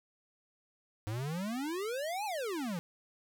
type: exponential two-way sweep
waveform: square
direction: up then down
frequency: 101.8 to 880 to 160.9 Hz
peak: -35 dBFS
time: 1.07-2.79 s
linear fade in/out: 0 ms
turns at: 2.25 s
effects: none